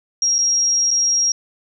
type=tone with dropouts; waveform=sine; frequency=5620 Hz; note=F8; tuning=10 cents sharp; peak=-14 dBFS; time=0.22-1.32 s; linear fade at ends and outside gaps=2 ms; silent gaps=0.383-0.387 / 0.907-0.911 s; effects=none